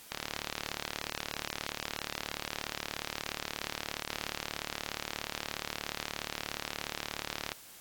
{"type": "click train", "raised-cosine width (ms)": 0.2, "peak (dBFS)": -16, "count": 274, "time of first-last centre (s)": [0.12, 7.518], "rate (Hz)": 36.9, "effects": ["white hiss -52 dBFS RMS until 7.8 s", "AAC 64 kbps"]}